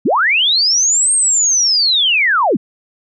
sine linear two-way sweep, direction up then down, 150.8 to 8610 to 150.8 Hz, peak -10 dBFS, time 0.05-2.57 s, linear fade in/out 10 ms, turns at 1.13 s, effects none

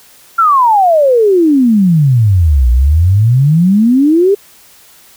sine exponential two-way sweep, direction down then up, 1393 to 58.27 to 413.6 Hz, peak -5 dBFS, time 0.38-4.35 s, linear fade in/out 10 ms, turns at 2.7 s, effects white hiss -42 dBFS RMS until 5.16 s

